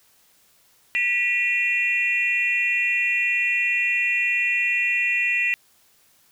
sine tone cluster, 1958 / 2421 / 2721 Hz, B6 / D#7 / F7, -15 / -48 / -46 cents, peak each -23 dBFS, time 0.95-5.54 s, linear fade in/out 0 ms, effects tanh soft clip ceiling -10 dBFS + white hiss -59 dBFS RMS until 6.31 s

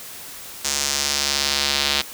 square tone with band-pass filter sweep, 70.6 Hz, C#2, 32 cents sharp, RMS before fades -22 dBFS, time 0.64-2.02 s, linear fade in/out 10 ms, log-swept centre 6600 to 3900 Hz, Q 1.9, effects white hiss -37 dBFS RMS until 2.13 s

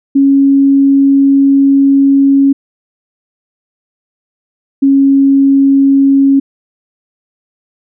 sine tone pair in turn, 275.7 / 274.5 Hz, C#4 / C#4, -9 / -17 cents, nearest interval unison, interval 8 cents, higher first, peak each -4 dBFS, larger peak neither, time 0.15-2.53 / 4.82-6.4 s, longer first, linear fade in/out 10 ms, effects none

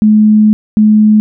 sine tone pair in turn, 213.6 / 213.6 Hz, G#3 / G#3, +49 / +49 cents, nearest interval unison, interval 0 cents, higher neither, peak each -3 dBFS, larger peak neither, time 0.02-0.53 / 0.77-1.2 s, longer first, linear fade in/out 0 ms, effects none

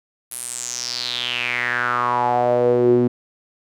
sawtooth tone with band-pass filter sweep, 122.3 Hz, B2, 16 cents flat, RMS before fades -20 dBFS, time 0.31-3.08 s, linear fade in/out 10 ms, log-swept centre 11000 to 290 Hz, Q 5.9, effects none

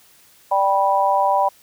harmonic tone, 196 Hz, G3, in tune, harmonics 3 / 4 / 5, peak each -21 / -18 / -18 dBFS, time 0.51-1.49 s, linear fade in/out 10 ms, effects white hiss -52 dBFS RMS until 1.62 s

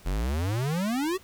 square exponential sweep, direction up, 41.84 to 392 Hz, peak -26 dBFS, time 0.05-1.18 s, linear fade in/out 20 ms, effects pink hiss -54 dBFS RMS until 1.23 s

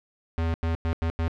square tone bursts at uneven times, 82.41 Hz, E2, in tune, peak -24 dBFS, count 5, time 0.38-0.54 / 0.63-0.75 / 0.85-0.93 / 1.02-1.1 / 1.19-1.28 s, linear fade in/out 0 ms, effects low-pass 3000 Hz 12 dB/octave + 10-bit

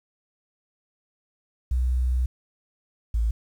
sine tone pair in turn, 62.7 / 55.84 Hz, B1 / A1, +27 / +26 cents, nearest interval major second, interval 201 cents, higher first, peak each -20 dBFS, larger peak neither, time 1.71-2.26 / 3.14-3.31 s, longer first, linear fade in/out 5 ms, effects 9-bit

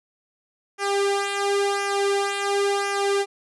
sawtooth tone with flanger, 400 Hz, G4, 35 cents sharp, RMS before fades -23 dBFS, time 0.78-3.26 s, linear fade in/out 50 ms, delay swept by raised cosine 0.24 to 2.34 ms, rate 0.95 Hz, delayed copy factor -0.75, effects resampled to 24000 Hz

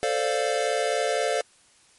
square chord, D minor seventh, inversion second, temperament equal with one note detuned, 443.3 / 523.3 / 587.3 / 698.5 Hz, A4 / C5 / D5 / F5, +13 / 0 / 0 / 0 cents, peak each -29 dBFS, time 0.03-1.41 s, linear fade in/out 0 ms, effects white hiss -58 dBFS RMS until 1.98 s + MP3 48 kbps

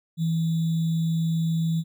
sine tone with sample-and-hold, 163.6 Hz, E3, 13 cents flat, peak -21 dBFS, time 0.17-1.84 s, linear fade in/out 50 ms, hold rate 3675 Hz, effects none

